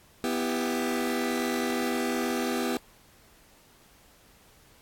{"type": "chord", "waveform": "sawtooth", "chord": "E minor", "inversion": "second", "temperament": "just", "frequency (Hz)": [247.2, 329.6, 395.6], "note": ["B3", "E4", "G4"], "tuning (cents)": [2, 0, 16], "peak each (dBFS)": [-25, -29, -28], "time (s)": [0.24, 2.77], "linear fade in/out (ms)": 0, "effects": ["pink hiss -58 dBFS RMS until 4.81 s", "AAC 64 kbps"]}